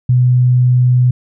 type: tone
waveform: sine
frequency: 125 Hz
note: B2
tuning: 21 cents sharp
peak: -7 dBFS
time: 0.09-1.11 s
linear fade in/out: 5 ms
effects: none